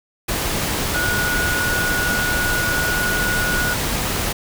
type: tone in noise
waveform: sine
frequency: 1455 Hz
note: F#6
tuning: 29 cents flat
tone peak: -20 dBFS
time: 0.94-3.74 s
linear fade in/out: 10 ms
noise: pink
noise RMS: -22 dBFS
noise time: 0.28-4.33 s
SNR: -1 dB
effects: none